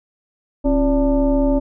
sine tone with frequency modulation, 271.1 Hz, C#4, 38 cents flat, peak -13 dBFS, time 0.64-1.6 s, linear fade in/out 20 ms, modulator 308 Hz, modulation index 1.1, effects none

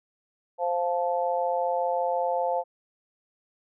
harmonic tone, 174.61 Hz, F3, in tune, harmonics 3 / 4 / 5, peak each -27 / -28 / -29 dBFS, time 0.58-2.64 s, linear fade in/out 50 ms, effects none

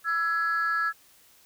sine tone pair together, 1331 / 1677 Hz, E6 / G#6, +16 / +16 cents, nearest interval major third, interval 400 cents, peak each -25 dBFS, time 0.04-0.93 s, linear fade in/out 50 ms, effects tanh soft clip ceiling -19 dBFS + white hiss -58 dBFS RMS until 1.45 s

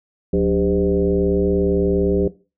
sine tone with frequency modulation, 288.7 Hz, D4, 30 cents flat, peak -14 dBFS, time 0.33-2.28 s, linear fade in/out 5 ms, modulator 108 Hz, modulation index 1.8, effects noise-tail reverb RT60 0.3 s tail -18 dB re dry

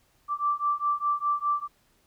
sine beating tone pair, 1168 / 1172.9 Hz, D6 / D6, -10 / -3 cents, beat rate 4.9 Hz, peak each -27 dBFS, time 0.28-1.68 s, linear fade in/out 50 ms, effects pink hiss -66 dBFS RMS until 2.06 s

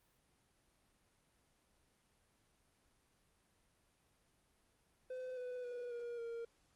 triangle tone with pitch steps, 510 / 498.4 / 487 / 475.8 / 465 Hz, C5 / B4 / B4 / A#4 / A#4, -44 / +16 / -24 / +35 / -4 cents, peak -40 dBFS, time 5.1-6.45 s, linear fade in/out 5 ms, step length 270 ms, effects pink hiss -75 dBFS RMS until 6.75 s + Opus 32 kbps

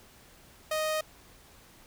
sawtooth tone, 622.3 Hz, D#5, in tune, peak -24 dBFS, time 0.71-1.01 s, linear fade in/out 5 ms, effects pink hiss -56 dBFS RMS until 1.86 s

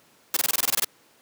white noise bursts, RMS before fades -22 dBFS, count 11, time 0.34-0.846 s, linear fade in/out 2 ms, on 26 ms, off 22 ms, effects pink hiss -58 dBFS RMS until 1.21 s + high-pass 200 Hz 12 dB/octave

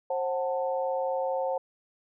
sine chord, F# diminished, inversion second, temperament just, 532.8 / 740 / 888 Hz, C5 / F#5 / A5, +31 / 0 / +16 cents, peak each -28 / -33 / -34 dBFS, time 0.1-1.58 s, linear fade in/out 5 ms, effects none

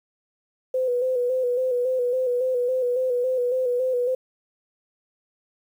sine tone with vibrato, 502 Hz, B4, 28 cents sharp, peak -20 dBFS, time 0.74-4.15 s, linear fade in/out 5 ms, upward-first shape square, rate 3.6 Hz, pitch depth 43 cents each way, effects 9-bit

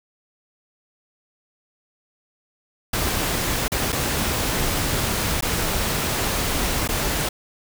pink noise with dropouts, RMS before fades -23 dBFS, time 2.93-7.29 s, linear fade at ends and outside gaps 5 ms, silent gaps 3.681-3.718 / 3.922-3.926 / 5.409-5.423 / 6.877-6.888 s, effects none

